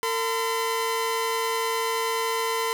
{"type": "tone pair together", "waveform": "sawtooth", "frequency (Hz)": [453.5, 1018], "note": ["A#4", "C6"], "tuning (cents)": [-48, -48], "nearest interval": "octave + major second", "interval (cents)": 1400, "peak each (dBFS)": -23, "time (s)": [0.03, 2.73], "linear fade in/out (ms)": 0, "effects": []}